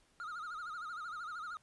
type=tone with vibrato; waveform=triangle; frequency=1326 Hz; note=E6; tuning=10 cents sharp; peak=-39 dBFS; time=0.2-1.57 s; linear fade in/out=0 ms; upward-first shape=sine; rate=13 Hz; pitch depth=140 cents each way; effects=pink hiss -70 dBFS RMS until 1.62 s + resampled to 24000 Hz